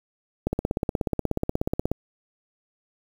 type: click train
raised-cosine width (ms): 2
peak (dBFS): -10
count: 25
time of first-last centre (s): 0.47-1.916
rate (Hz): 16.6
effects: 7-bit